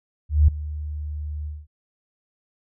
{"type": "tone with ADSR envelope", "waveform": "sine", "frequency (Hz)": 75.1, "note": "D2", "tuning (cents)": 39, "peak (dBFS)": -9, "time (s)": [0.29, 1.67], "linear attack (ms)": 190, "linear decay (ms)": 6, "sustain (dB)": -18, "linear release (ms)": 210, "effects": []}